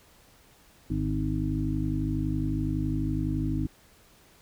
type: harmonic tone with a mistuned harmonic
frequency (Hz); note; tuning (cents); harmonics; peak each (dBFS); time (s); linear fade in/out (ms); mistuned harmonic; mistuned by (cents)
51.91; G#1; 0; 1 / 2 / 3 / 5 / 6; -32 / -32 / -32 / -32 / -32; 0.9-3.67; 5; 3; -24
effects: pink hiss -58 dBFS RMS until 4.41 s